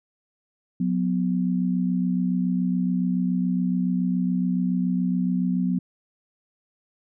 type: tone pair together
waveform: sine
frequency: 181.9 / 249 Hz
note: F#3 / B3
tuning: -29 / +14 cents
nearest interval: perfect fourth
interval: 543 cents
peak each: -22 / -25 dBFS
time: 0.8-5.79 s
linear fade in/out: 5 ms
effects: none